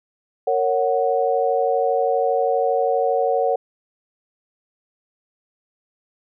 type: chord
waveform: sine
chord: F# major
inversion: first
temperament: just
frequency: 462.5 / 555 / 740 Hz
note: A#4 / C#5 / F#5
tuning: -14 / +2 / 0 cents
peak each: -21 dBFS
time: 0.47-3.56 s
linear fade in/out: 5 ms
effects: none